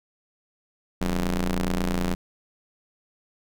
sawtooth ring-modulated tone, 87.31 Hz, F2, in tune, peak -16 dBFS, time 1.01-2.15 s, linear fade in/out 5 ms, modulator 102 Hz, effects none

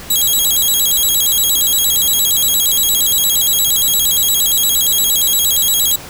5% pulse tone with vibrato, 3581 Hz, A7, 30 cents sharp, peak -4 dBFS, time 0.1-5.96 s, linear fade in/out 5 ms, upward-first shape square, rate 8.6 Hz, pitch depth 150 cents each way, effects pink hiss -32 dBFS RMS until 6.09 s

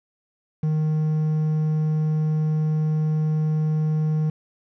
triangle tone with quantisation, 154.9 Hz, D#3, 7 cents flat, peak -17 dBFS, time 0.63-4.3 s, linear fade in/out 5 ms, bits 7, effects low-pass 2000 Hz 12 dB/octave

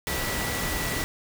sine tone in noise, 1955 Hz, B6, 18 cents flat, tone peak -34 dBFS, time 0.07-1.04 s, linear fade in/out 0 ms, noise pink, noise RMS -29 dBFS, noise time 0.07-1.04 s, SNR -8 dB, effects none

